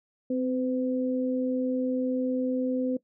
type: tone pair together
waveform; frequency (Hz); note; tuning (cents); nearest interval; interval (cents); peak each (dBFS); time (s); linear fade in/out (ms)
sine; 257.3 / 507; C4 / B4; -29 / +45; octave; 1174; -26 / -30; 0.3-2.97; 5
effects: noise-tail reverb RT60 0.1 s tail -19 dB re dry

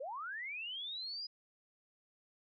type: linear sweep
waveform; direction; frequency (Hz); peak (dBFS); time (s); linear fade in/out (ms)
sine; up; 483.2 to 4978; -40; 0-1.27; 10
effects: none

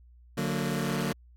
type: chord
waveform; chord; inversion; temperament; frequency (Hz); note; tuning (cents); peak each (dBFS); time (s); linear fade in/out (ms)
sawtooth; D augmented; none; just; 146.83 / 183.54 / 229.4; D3 / F#3 / A#3; 0 / -14 / -28; -28; 0.37-1.13; 10
effects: added 60 Hz sine -52 dBFS peak until 1.36 s + AAC 48 kbps

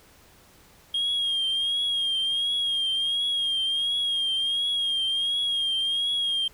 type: tone with vibrato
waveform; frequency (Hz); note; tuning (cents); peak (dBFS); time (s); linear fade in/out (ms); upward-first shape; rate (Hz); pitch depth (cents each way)
sine; 3244; G#7; -41; -21; 0.94-6.48; 5; triangle; 1.4; 56
effects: tanh soft clip ceiling -21 dBFS + pink hiss -55 dBFS RMS until 6.53 s

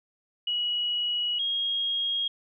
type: tone pair in turn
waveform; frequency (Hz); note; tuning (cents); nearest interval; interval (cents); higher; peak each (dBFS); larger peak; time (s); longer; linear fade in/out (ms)
sine; 2916 / 3266; F#7 / G#7; -26 / -30; major second; 196; second; -25; neither; 0.47-1.39 / 1.39-2.28; first; 5
effects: none

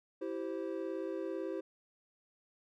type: chord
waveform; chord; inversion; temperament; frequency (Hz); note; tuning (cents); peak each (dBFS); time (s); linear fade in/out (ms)
triangle; C major; first; equal with one note detuned; 329.6 / 387.5 / 523.3; E4 / G4 / C5; 0 / -20 / 0; -38 / -38 / -40; 0.21-1.61; 10
effects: none

